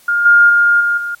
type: tone with level steps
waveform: sine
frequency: 1413 Hz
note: F6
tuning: 20 cents sharp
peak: -11 / -4 / -7 / -11 / -18 dBFS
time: 0.08-1.15 s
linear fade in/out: 5 ms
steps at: 0.25 / 0.49 / 0.8 / 0.97 s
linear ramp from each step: 10 ms
effects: white hiss -47 dBFS RMS until 1.2 s + MP3 64 kbps